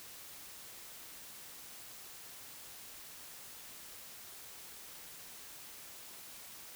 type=silence; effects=white hiss -51 dBFS RMS until 6.75 s